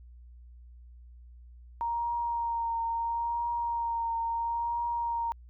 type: tone with vibrato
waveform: sine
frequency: 932.3 Hz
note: A#5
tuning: in tune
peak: -28 dBFS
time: 1.81-5.32 s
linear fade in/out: 0 ms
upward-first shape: triangle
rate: 0.74 Hz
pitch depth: 25 cents each way
effects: added 60 Hz sine -48 dBFS peak until 5.49 s